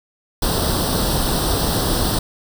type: noise with comb filter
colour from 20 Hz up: pink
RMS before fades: -19 dBFS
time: 0.42-2.19 s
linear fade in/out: 5 ms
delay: 0.22 ms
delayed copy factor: +0.8
effects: none